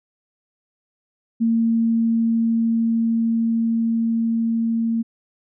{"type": "tone with level ramp", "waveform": "sine", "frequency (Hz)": 228.3, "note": "A#3", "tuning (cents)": -36, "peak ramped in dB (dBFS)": [-15, -18], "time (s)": [1.4, 5.03], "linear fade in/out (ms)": 20, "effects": []}